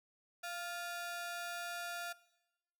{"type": "ring-modulated tone", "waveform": "sawtooth", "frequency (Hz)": 1046.5, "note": "C6", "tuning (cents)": 0, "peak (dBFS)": -34, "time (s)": [0.43, 2.13], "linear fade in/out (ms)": 10, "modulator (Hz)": 355, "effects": ["noise-tail reverb RT60 1.0 s tail -20 dB re dry"]}